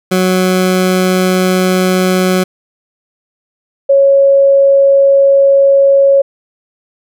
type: tone pair in turn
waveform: 20% pulse / sine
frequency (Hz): 184.7 / 552.1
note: F#3 / C#5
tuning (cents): -3 / -7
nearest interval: octave + perfect fifth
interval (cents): 1896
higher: second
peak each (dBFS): -4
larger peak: neither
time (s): 0.11-2.44 / 3.89-6.22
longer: neither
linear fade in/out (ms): 10
effects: none